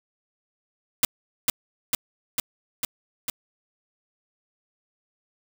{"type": "noise with echo", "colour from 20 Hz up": "white", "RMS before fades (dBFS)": -18, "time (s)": [1.03, 1.05], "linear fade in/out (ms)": 2, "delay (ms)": 450, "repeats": 5, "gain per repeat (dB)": -2, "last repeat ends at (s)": 3.3, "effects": []}